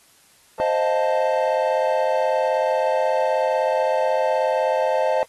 triangle chord, F dominant seventh, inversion second, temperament equal, 523.3 / 622.3 / 698.5 / 880 Hz, C5 / Eb5 / F5 / A5, 0 / 0 / 0 / 0 cents, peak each -20 / -20 / -26 / -22 dBFS, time 0.6-5.23 s, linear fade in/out 0 ms, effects white hiss -55 dBFS RMS until 5.28 s + AAC 32 kbps

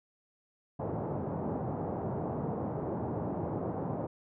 pink band-pass noise, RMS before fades -35 dBFS, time 0.79-4.07 s, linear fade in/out 10 ms, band 100 to 860 Hz, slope 24 dB/octave, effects none

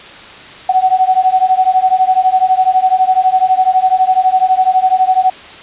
sine beating tone pair, 743 / 755 Hz, F#5 / F#5, +7 / +35 cents, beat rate 12 Hz, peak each -11 dBFS, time 0.69-5.3 s, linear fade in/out 5 ms, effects white hiss -33 dBFS RMS until 5.62 s + resampled to 8000 Hz

